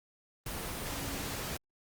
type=tone in noise; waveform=sine; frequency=276 Hz; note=C#4; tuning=7 cents flat; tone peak=-46 dBFS; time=0.91-1.33 s; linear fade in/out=5 ms; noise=pink; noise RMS=-38 dBFS; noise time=0.46-1.57 s; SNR=-11 dB; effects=Opus 24 kbps